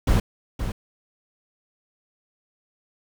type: noise with echo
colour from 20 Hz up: brown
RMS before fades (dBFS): -18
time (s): 0.07-0.2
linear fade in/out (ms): 5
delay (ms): 520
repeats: 1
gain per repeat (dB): -9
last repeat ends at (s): 0.72
effects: none